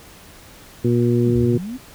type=harmonic tone; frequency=120 Hz; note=B2; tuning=49 cents flat; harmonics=1 / 2 / 3 / 4; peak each=-18 / -19 / -19 / -29 dBFS; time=0.84-1.58 s; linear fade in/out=10 ms
type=linear two-way sweep; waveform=sine; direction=down then up; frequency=270.5 to 53 to 270.5 Hz; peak=-26 dBFS; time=1.24-1.78 s; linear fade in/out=20 ms; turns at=1.37 s
effects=pink hiss -44 dBFS RMS until 1.94 s